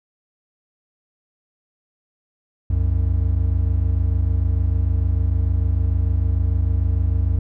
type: tone pair together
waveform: triangle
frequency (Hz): 64.4 / 91.08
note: C2 / F#2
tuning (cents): -27 / -27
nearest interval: tritone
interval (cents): 600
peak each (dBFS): -17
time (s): 2.7-7.39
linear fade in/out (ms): 5
effects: none